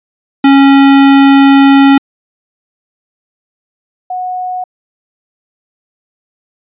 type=tone pair in turn; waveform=square / sine; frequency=275.4 / 733.1 Hz; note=C#4 / F#5; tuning=-11 / -16 cents; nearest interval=octave + perfect fourth; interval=1695 cents; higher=second; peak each=-3 / -15 dBFS; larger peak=first; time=0.44-1.98 / 4.1-4.64 s; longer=first; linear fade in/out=5 ms; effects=resampled to 8000 Hz